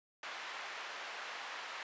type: band-pass noise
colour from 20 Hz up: white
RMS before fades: -45 dBFS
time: 0.23-1.83 s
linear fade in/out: 2 ms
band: 740 to 2200 Hz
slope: 12 dB/octave
effects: resampled to 16000 Hz